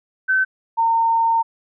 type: tone pair in turn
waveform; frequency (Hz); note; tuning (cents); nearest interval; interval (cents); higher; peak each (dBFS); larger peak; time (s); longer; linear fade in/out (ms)
sine; 1531 / 913.5; G6 / A#5; -41 / -35; major sixth; 894; first; -14; neither; 0.28-0.45 / 0.77-1.43; second; 20
effects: none